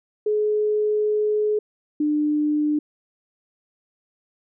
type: tone pair in turn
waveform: sine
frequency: 423.3 / 299.3 Hz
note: G#4 / D4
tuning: +33 / +33 cents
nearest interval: tritone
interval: 600 cents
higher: first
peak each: -18 dBFS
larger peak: neither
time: 0.26-1.59 / 2-2.79 s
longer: first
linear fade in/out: 5 ms
effects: none